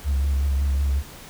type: tone with vibrato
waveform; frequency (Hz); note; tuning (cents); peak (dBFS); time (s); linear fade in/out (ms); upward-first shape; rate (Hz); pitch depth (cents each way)
sine; 69.3; C#2; 0; -17; 0.04-1.03; 50; sine; 5.4; 41
effects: tanh soft clip ceiling -16 dBFS + pink hiss -42 dBFS RMS until 1.29 s